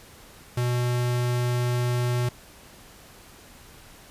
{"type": "tone", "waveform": "square", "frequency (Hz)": 122.5, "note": "B2", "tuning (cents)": -14, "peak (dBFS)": -23, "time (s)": [0.57, 2.29], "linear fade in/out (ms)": 5, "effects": ["pink hiss -49 dBFS RMS until 4.1 s", "resampled to 32000 Hz"]}